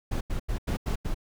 brown noise bursts, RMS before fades -28 dBFS, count 6, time 0.11-1.145 s, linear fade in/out 10 ms, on 100 ms, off 87 ms, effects none

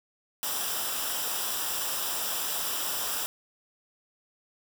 white noise with comb filter, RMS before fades -31 dBFS, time 0.43-3.26 s, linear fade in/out 0 ms, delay 0.46 ms, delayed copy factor -0.65, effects none

